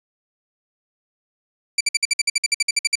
15% pulse tone bursts, 2331 Hz, D7, 14 cents flat, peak -8 dBFS, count 15, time 1.78-2.955 s, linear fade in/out 5 ms, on 27 ms, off 55 ms, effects resampled to 22050 Hz

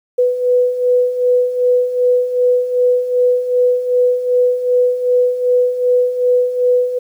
sine beating tone pair, 493.9 / 496.5 Hz, B4 / B4, 0 / +9 cents, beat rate 2.6 Hz, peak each -18 / -12 dBFS, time 0.18-6.99 s, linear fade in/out 10 ms, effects 8-bit

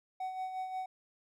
triangle tone with tremolo, 750 Hz, F#5, 23 cents sharp, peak -32 dBFS, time 0.2-0.86 s, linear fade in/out 5 ms, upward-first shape sine, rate 5.6 Hz, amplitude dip 50%, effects none

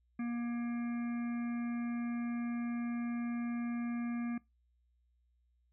harmonic tone, 237.5 Hz, A#3, 33 cents sharp, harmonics 1 / 3 / 5 / 7 / 9 / 10, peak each -34 / -53 / -52 / -53 / -54 / -57 dBFS, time 0.19-4.38 s, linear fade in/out 5 ms, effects noise-tail reverb RT60 0.2 s tail -22 dB re dry + added 60 Hz sine -70 dBFS peak until 5.72 s

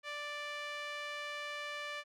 sawtooth tone with band-pass filter, 587.3 Hz, D5, in tune, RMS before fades -42 dBFS, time 0.03-2.04 s, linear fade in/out 50 ms, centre 2200 Hz, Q 1.3, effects none

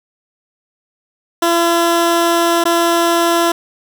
15% pulse tone with dropouts, 339.1 Hz, E4, 49 cents sharp, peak -5 dBFS, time 1.42-3.52 s, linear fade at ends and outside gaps 5 ms, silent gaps 2.64-2.653 s, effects none

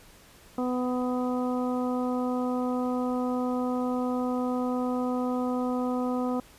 harmonic tone, 250.2 Hz, B3, 23 cents sharp, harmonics 1 / 2 / 3 / 4 / 5, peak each -27 / -32 / -36 / -39 / -39 dBFS, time 0.58-6.4 s, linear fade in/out 2 ms, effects pink hiss -54 dBFS RMS until 6.58 s + resampled to 32000 Hz

